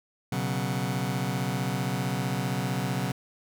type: chord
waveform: sawtooth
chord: B suspended second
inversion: none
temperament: just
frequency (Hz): 123.47 / 138.9 / 185.21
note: B2 / C#3 / F#3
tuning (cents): 0 / +4 / +2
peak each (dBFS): -27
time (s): 0.32-3.12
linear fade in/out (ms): 5
effects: none